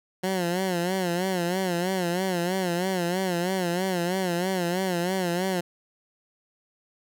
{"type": "tone with vibrato", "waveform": "15% pulse", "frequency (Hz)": 180.9, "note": "F#3", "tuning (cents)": -39, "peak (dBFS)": -18, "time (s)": [0.23, 5.61], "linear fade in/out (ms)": 10, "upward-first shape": "sine", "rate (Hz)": 3.1, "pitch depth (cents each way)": 99, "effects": []}